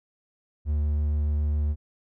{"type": "tone", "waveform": "triangle", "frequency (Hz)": 74.4, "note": "D2", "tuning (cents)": 23, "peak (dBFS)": -20, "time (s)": [0.65, 1.76], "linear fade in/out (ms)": 50, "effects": []}